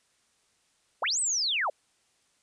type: linear two-way sweep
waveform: sine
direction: up then down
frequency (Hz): 391.3 to 8360 to 487.2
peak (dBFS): -25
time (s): 1.02-1.7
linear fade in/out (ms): 5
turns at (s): 1.2
effects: white hiss -69 dBFS RMS until 2.42 s + resampled to 22050 Hz